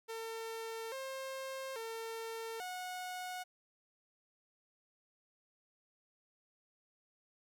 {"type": "tone with pitch steps", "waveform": "sawtooth", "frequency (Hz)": [451.6, 532, 452.7, 731], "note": ["A4", "C5", "A4", "F#5"], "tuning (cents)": [45, 29, 49, -21], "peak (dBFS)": -37, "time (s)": [0.08, 3.44], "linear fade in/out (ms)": 20, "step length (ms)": 840, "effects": []}